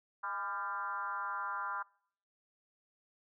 sine tone with frequency modulation, 1196 Hz, D6, 31 cents sharp, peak -35 dBFS, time 0.23-1.83 s, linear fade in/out 10 ms, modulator 190 Hz, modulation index 1.6, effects noise-tail reverb RT60 0.6 s tail -26 dB re dry

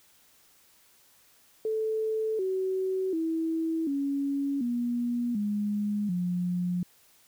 sine tone with pitch steps, 438.4 / 377.3 / 324.7 / 279.4 / 240.4 / 206.9 / 178.05 Hz, A4 / F#4 / E4 / C#4 / B3 / G#3 / F3, -6 / +34 / -26 / +14 / -46 / -6 / +34 cents, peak -26 dBFS, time 1.65-6.83 s, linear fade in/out 2 ms, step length 740 ms, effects white hiss -61 dBFS RMS until 7.27 s

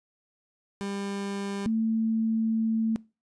30% pulse / sine tone pair in turn, 199.2 / 223.2 Hz, G3 / A3, +28 / +25 cents, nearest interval major second, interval 197 cents, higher second, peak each -28 / -23 dBFS, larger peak second, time 0.81-1.66 / 1.66-2.96 s, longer second, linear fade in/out 0 ms, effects noise-tail reverb RT60 0.3 s tail -22 dB re dry + resampled to 22050 Hz

